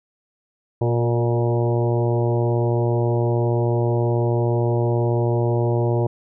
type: harmonic tone with a mistuned harmonic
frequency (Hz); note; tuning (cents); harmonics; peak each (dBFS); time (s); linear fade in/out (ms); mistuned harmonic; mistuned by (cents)
118.8; A#2; +33; 1 / 2 / 3 / 4 / 5 / 6 / 7 / 8; -19 / -32 / -23 / -27 / -28 / -34 / -33 / -35; 0.81-6.07; 5; 4; -23
effects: none